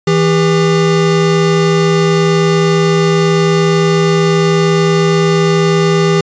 square tone pair together, 163.2 / 401.1 Hz, E3 / G4, -17 / +40 cents, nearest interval octave + major third, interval 1557 cents, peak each -12 dBFS, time 0.07-6.21 s, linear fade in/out 5 ms, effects resampled to 16000 Hz

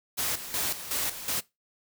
white noise with tremolo, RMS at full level -29 dBFS, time 0.17-1.41 s, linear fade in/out 20 ms, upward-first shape square, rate 2.7 Hz, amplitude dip 70%, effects noise-tail reverb RT60 0.2 s tail -20 dB re dry

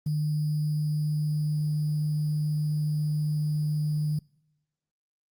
sine tone with sample-and-hold, 151.2 Hz, D#3, 49 cents flat, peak -24 dBFS, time 0.06-4.19 s, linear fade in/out 5 ms, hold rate 4900 Hz, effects noise-tail reverb RT60 0.9 s tail -26 dB re dry + Opus 32 kbps

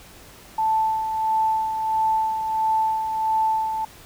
sine tone with tremolo, 880 Hz, A5, in tune, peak -17 dBFS, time 0.58-3.85 s, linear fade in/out 5 ms, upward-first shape sine, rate 1.5 Hz, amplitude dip 50%, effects pink hiss -46 dBFS RMS until 4.05 s

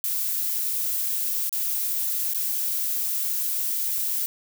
violet noise with dropouts, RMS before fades -26 dBFS, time 0.04-4.26 s, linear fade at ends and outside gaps 0 ms, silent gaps 1.494-1.527 / 2.336-2.346 s, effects none

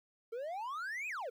triangle exponential two-way sweep, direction up then down, 440 to 2588 to 440 Hz, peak -36 dBFS, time 0.32-1.3 s, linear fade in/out 10 ms, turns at 1.08 s, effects 12-bit

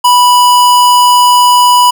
square tone, 984 Hz, B5, 7 cents flat, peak -4 dBFS, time 0.04-1.91 s, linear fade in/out 10 ms, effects none

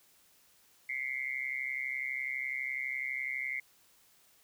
sine tone with amplitude modulation, 2116 Hz, C7, 19 cents sharp, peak -29 dBFS, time 0.89-3.6 s, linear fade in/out 5 ms, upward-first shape sine, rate 132 Hz, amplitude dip 100%, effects white hiss -65 dBFS RMS until 4.43 s

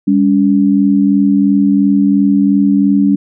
sine tone pair together, 200.3 / 283.2 Hz, G3 / C#4, +38 / +37 cents, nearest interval tritone, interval 599 cents, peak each -10 dBFS, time 0.07-3.16 s, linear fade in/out 10 ms, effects none

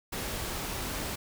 pink noise, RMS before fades -35 dBFS, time 0.12-1.16 s, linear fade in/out 10 ms, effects none

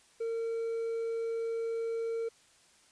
triangle tone with hard clipping, 457.1 Hz, A#4, 34 cents flat, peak -32 dBFS, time 0.2-2.29 s, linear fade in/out 10 ms, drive 5 dB, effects white hiss -63 dBFS RMS until 2.91 s + resampled to 22050 Hz

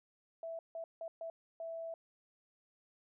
sine tone bursts at uneven times, 659.3 Hz, E5, in tune, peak -40 dBFS, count 5, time 0.43-0.59 / 0.75-0.84 / 1.01-1.08 / 1.21-1.3 / 1.6-1.94 s, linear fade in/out 2 ms, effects none

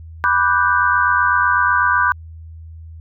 sine chord, G major seventh, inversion first, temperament equal, 987.8 / 1174.7 / 1480 / 1568 Hz, B5 / D6 / F#6 / G6, 0 / 0 / 0 / 0 cents, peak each -18 dBFS, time 0.24-2.12 s, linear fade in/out 0 ms, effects added 81 Hz sine -33 dBFS peak until 3 s

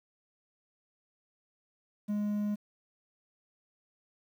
triangle tone, 207.7 Hz, G#3, in tune, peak -27 dBFS, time 2.08-2.56 s, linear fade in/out 20 ms, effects 10-bit

